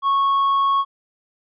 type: tone with tanh clipping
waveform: sine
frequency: 1103 Hz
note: C#6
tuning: 9 cents flat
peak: -16 dBFS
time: 0.02-0.85 s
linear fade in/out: 50 ms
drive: 4 dB
effects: resampled to 8000 Hz